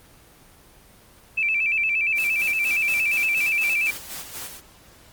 sine tone with vibrato, 2478 Hz, D#7, 8 cents flat, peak -19 dBFS, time 1.37-3.91 s, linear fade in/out 10 ms, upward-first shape square, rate 8.6 Hz, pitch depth 93 cents each way
white noise with tremolo, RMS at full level -34 dBFS, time 2.15-4.61 s, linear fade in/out 50 ms, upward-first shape square, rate 4.1 Hz, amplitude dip 50%
effects pink hiss -51 dBFS RMS until 5.12 s + Opus 24 kbps

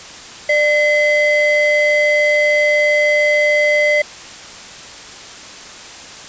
triangle ring-modulated tone, 1318.5 Hz, E6, in tune, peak -6 dBFS, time 0.49-4.02 s, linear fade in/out 5 ms, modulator 723 Hz, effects white hiss -34 dBFS RMS until 6.28 s + resampled to 16000 Hz

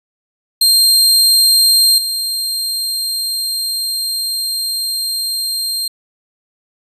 sawtooth tone with level steps, 4186 Hz, C8, in tune, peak -5 / -14 dBFS, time 0.61-5.88 s, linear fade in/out 5 ms, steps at 1.98 s, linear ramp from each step 2 ms, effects resampled to 32000 Hz

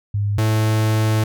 sine / 45% pulse tone pair in turn, 102.2 / 109.08 Hz, G#2 / A2, -27 / -15 cents, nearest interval minor second, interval 112 cents, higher second, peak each -17 / -15 dBFS, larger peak second, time 0.14-0.38 / 0.38-1.24 s, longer second, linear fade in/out 5 ms, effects none

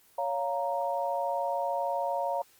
sine chord, Bb minor, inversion first, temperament just, 559.4 / 699.2 / 932.3 Hz, Db5 / F5 / Bb5, +16 / +2 / 0 cents, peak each -32 dBFS, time 0.18-2.42 s, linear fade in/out 5 ms, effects white hiss -61 dBFS RMS until 2.59 s + Opus 24 kbps

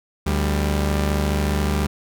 sawtooth tone pair together, 74.1 / 197.82 Hz, D2 / G3, +16 / +16 cents, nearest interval octave + perfect fourth, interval 1700 cents, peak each -16 / -20 dBFS, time 0.26-1.87 s, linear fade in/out 10 ms, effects none

